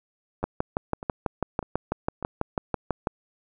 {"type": "two click trains", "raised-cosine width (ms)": 1, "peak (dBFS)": [-21, -10], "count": [4, 17], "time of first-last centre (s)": [[0.43, 2.226], [0.44, 3.072]], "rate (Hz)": [1.67, 6.08], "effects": []}